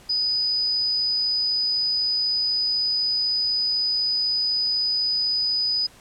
sine tone, 4978 Hz, D#8, in tune, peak -20 dBFS, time 0.09-5.87 s, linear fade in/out 10 ms, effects pink hiss -50 dBFS RMS until 6 s + low-pass 11000 Hz 12 dB/octave

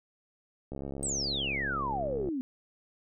click train, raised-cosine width 2 ms, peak -25 dBFS, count 109, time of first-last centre 0.72-2.287 s, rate 68.9 Hz
sine exponential sweep, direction down, 8520 to 247.4 Hz, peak -30 dBFS, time 1.03-2.41 s, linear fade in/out 0 ms
effects none

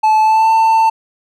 triangle tone with pitch glide, 868 to 892.9 Hz, A5 to A5, -24 to +25 cents, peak -6 dBFS, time 0.03-0.9 s, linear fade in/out 10 ms, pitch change +49 cents, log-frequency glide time 0.21-0.51 s, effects none

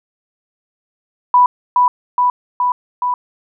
sine tone with echo, 987.8 Hz, B5, in tune, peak -6 dBFS, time 1.34-1.46 s, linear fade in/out 2 ms, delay 420 ms, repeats 4, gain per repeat -2 dB, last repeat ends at 3.14 s, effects none

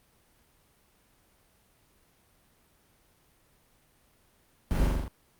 brown noise with echo, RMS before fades -26 dBFS, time 4.71-4.87 s, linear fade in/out 0 ms, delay 42 ms, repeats 5, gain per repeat -2 dB, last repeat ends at 5.08 s, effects pink hiss -65 dBFS RMS until 5.39 s + Opus 32 kbps

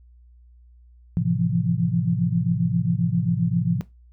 sine chord, F major seventh, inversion first, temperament equal with one note detuned, 110 / 130.81 / 167.11 / 174.61 Hz, A2 / C3 / E3 / F3, 0 / 0 / +24 / 0 cents, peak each -27 / -26 / -24 / -23 dBFS, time 1.17-3.81 s, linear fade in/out 0 ms, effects noise-tail reverb RT60 0.2 s tail -18 dB re dry + added 60 Hz sine -48 dBFS peak until 4.12 s

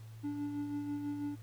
triangle tone with tremolo, 290.3 Hz, D4, 20 cents flat, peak -32 dBFS, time 0.23-1.36 s, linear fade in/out 20 ms, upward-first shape sine, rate 6.1 Hz, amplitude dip 40%, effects added 111 Hz sine -47 dBFS peak until 1.42 s + pink hiss -63 dBFS RMS until 1.42 s

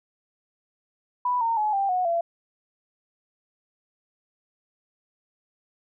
sine tone with pitch steps, 987.8 / 916.3 / 850.1 / 788.6 / 731.5 / 678.6 Hz, B5 / A#5 / G#5 / G5 / F#5 / F5, 0 / -30 / +40 / +10 / -20 / -50 cents, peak -21 dBFS, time 1.25-2.21 s, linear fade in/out 5 ms, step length 160 ms, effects none

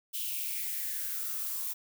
violet noise with high-pass filter sweep, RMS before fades -35 dBFS, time 0.13-1.74 s, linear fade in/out 20 ms, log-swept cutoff 3100 to 940 Hz, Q 5.3, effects none

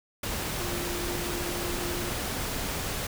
sine tone in noise, 350 Hz, F4, 4 cents sharp, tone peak -35 dBFS, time 0.6-2.1 s, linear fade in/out 5 ms, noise pink, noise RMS -32 dBFS, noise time 0.23-3.07 s, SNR -6 dB, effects none

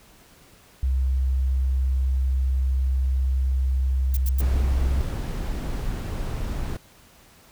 sine tone, 65.41 Hz, C2, in tune, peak -19 dBFS, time 0.83-5.01 s, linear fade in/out 0 ms
violet noise bursts, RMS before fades -32 dBFS, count 3, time 4.14-4.411 s, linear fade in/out 0 ms, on 27 ms, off 95 ms
brown noise, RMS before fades -28 dBFS, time 4.4-6.77 s, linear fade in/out 5 ms
effects pink hiss -53 dBFS RMS until 7.51 s

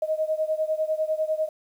sine beating tone pair, 622.3 / 632.3 Hz, D#5 / D#5, 0 / +28 cents, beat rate 10 Hz, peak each -25 / -27 dBFS, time 0.02-1.49 s, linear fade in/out 5 ms, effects 9-bit

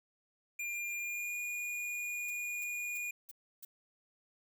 square tone with pitch glide, 2401 to 2439 Hz, D7 to D#7, +38 to -35 cents, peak -37 dBFS, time 0.59-3.11 s, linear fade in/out 5 ms, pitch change +27 cents, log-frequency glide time 0.96-1.37 s
violet noise bursts, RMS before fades -48 dBFS, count 5, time 2.28-3.65 s, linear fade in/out 5 ms, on 26 ms, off 310 ms
effects none

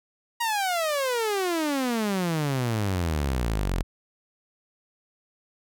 sawtooth exponential sweep, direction down, 958 to 41.2 Hz, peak -20 dBFS, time 0.4-3.83 s, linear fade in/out 10 ms, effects none

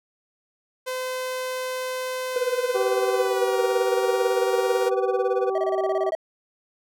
sawtooth tone with pitch glide, 512 to 469.5 Hz, C5 to A#4, -38 to +12 cents, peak -23 dBFS, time 0.86-4.9 s, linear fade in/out 20 ms, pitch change -150 cents, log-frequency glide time 3.13-3.59 s
triangle tone with tremolo, 493.9 Hz, B4, in tune, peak -17 dBFS, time 2.36-5.5 s, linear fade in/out 2 ms, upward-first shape sine, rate 18 Hz, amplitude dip 100%
harmonic tone, 384.4 Hz, G4, 34 cents flat, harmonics 1 / 2 / 3, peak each -24 / -30 / -34 dBFS, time 2.74-6.11 s, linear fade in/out 20 ms
triangle tone bursts, 642 Hz, E5, 46 cents flat, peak -20 dBFS, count 11, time 5.55-6.151 s, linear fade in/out 2 ms, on 31 ms, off 26 ms
effects none

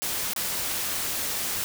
white noise with dropouts, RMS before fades -29 dBFS, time 0.02-1.64 s, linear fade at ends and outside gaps 0 ms, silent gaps 0.334-0.362 s, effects none

